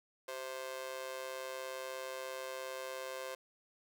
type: tone with amplitude modulation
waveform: sawtooth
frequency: 523.3 Hz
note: C5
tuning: in tune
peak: -33 dBFS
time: 0.28-3.35 s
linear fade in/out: 5 ms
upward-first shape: sine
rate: 137 Hz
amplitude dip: 90%
effects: none